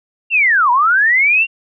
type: linear two-way sweep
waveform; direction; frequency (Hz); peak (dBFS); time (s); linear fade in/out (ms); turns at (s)
sine; down then up; 2794 to 932.3 to 2794; -9; 0.3-1.47; 50; 0.71
effects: none